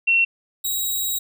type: tone pair in turn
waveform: sine / 5% pulse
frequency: 2720 / 3829 Hz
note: F7 / A#7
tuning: -46 / +46 cents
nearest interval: tritone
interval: 592 cents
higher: second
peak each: -14 dBFS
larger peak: neither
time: 0.07-0.25 / 0.64-1.19 s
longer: second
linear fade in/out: 10 ms
effects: none